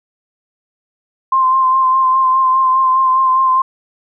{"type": "tone with vibrato", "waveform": "sine", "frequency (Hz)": 1046.5, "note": "C6", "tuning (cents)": 0, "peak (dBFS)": -9, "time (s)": [1.32, 3.62], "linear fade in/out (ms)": 5, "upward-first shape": "sine", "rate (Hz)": 4.9, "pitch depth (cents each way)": 24, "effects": []}